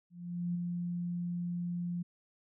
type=tone with ADSR envelope; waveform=sine; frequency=174.61 Hz; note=F3; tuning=in tune; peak=-30 dBFS; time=0.1-2.03 s; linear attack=450 ms; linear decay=8 ms; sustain=-3 dB; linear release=13 ms; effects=none